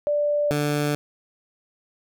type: tone pair in turn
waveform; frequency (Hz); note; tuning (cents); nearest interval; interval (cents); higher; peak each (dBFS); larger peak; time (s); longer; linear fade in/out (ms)
sine / 15% pulse; 587.3 / 147.2; D5 / D3; 0 / +4; 2 octaves; 2396; first; -19 / -15; second; 0.07-0.51 / 0.51-0.95; neither; 0
effects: none